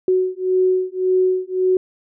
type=beating tone pair; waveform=sine; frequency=370 / 371.8 Hz; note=F#4 / F#4; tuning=0 / +8 cents; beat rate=1.8 Hz; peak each=-18 dBFS; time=0.08-1.77 s; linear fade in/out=2 ms; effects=none